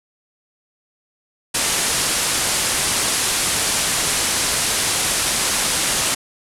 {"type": "low-pass noise", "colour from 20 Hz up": "white", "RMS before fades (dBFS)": -20, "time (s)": [1.54, 6.15], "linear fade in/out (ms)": 10, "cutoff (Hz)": 11000, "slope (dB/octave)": 48, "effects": []}